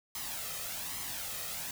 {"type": "noise with flanger", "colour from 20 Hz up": "white", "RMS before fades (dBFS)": -39, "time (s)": [0.15, 1.71], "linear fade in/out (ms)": 2, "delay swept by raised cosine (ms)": [0.97, 1.61], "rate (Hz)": 1.2, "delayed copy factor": 0.55, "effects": []}